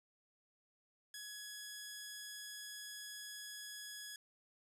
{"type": "tone", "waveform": "10% pulse", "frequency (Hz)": 1679, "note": "G#6", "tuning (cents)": 18, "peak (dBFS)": -38, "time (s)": [1.14, 4.16], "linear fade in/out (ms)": 2, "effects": []}